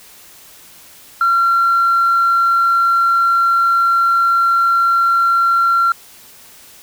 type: tone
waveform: sine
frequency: 1369 Hz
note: F6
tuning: 35 cents flat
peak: -9 dBFS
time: 1.21-5.92 s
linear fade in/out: 2 ms
effects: tanh soft clip ceiling -7 dBFS + white hiss -42 dBFS RMS until 6.82 s